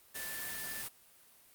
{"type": "tone in noise", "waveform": "sine", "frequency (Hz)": 1760, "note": "A6", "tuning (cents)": 0, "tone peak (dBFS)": -45, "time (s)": [0.14, 0.83], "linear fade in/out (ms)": 20, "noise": "white", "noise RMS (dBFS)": -41, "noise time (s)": [0.14, 0.89], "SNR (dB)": -7, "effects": ["white hiss -62 dBFS RMS until 1.54 s", "Opus 32 kbps"]}